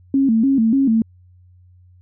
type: tone with vibrato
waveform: sine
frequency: 246.9 Hz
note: B3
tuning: in tune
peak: -12 dBFS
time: 0.14-1.02 s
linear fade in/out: 2 ms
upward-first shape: square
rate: 3.4 Hz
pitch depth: 170 cents each way
effects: added 90 Hz sine -46 dBFS peak until 2.01 s